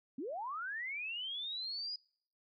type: linear sweep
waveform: sine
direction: up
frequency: 233.1 to 4978 Hz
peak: -38 dBFS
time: 0.18-1.96 s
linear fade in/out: 5 ms
effects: noise-tail reverb RT60 0.6 s tail -26 dB re dry